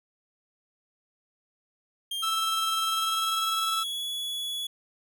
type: tone with pitch glide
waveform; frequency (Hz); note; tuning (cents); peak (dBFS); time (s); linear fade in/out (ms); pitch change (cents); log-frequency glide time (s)
45% pulse; 3200 to 3390; G7 to G#7; +35 to +35; -30; 2.11-4.67; 5; +100; 2.84-4.06
type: tone with tremolo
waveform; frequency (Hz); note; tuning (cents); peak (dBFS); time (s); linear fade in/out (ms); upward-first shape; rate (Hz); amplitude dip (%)
45% pulse; 1318.5; E6; 0; -25; 2.22-3.84; 20; sine; 20; 35
effects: none